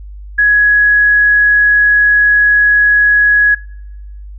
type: tone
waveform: sine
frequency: 1674 Hz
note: G#6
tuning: 13 cents sharp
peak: -6 dBFS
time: 0.38-3.55 s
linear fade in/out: 10 ms
effects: noise-tail reverb RT60 1.0 s tail -25 dB re dry + added 50 Hz sine -27 dBFS peak until 4.38 s